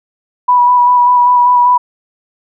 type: tone with vibrato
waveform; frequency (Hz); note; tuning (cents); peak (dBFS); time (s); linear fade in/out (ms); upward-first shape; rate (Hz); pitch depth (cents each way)
sine; 981; B5; -12; -5; 0.48-1.78; 10; square; 5.1; 15
effects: none